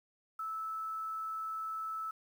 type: tone with quantisation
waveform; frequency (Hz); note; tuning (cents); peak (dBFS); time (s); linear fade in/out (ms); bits
sine; 1310; E6; -11; -36; 0.39-2.11; 5; 10
effects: none